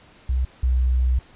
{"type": "tone pair in turn", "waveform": "sine", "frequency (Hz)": [63.9, 62.98], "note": ["C2", "B1"], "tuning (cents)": [-40, 35], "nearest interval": "unison", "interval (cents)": 25, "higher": "first", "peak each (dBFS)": [-18, -16], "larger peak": "second", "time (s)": [[0.29, 0.45], [0.63, 1.19]], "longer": "second", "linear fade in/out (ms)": 5, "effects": ["pink hiss -51 dBFS RMS until 1.35 s", "resampled to 8000 Hz"]}